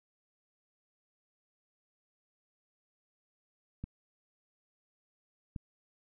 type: clicks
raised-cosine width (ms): 5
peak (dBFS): -26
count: 2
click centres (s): 3.84 / 5.562
effects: none